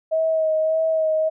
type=tone with vibrato; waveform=sine; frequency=636 Hz; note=D#5; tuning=38 cents sharp; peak=-17 dBFS; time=0.11-1.3 s; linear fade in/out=20 ms; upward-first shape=sine; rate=1.7 Hz; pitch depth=22 cents each way; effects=none